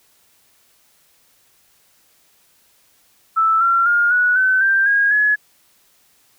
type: tone with pitch steps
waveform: sine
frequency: 1318.5 / 1366.6 / 1416.4 / 1468 / 1521.6 / 1577.1 / 1634.6 / 1694.2 Hz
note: E6 / F6 / F6 / F#6 / F#6 / G6 / G#6 / G#6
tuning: 0 / -38 / +24 / -14 / +48 / +10 / -28 / +34 cents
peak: -12 dBFS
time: 3.36-5.36 s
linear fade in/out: 20 ms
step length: 250 ms
effects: white hiss -57 dBFS RMS until 6.38 s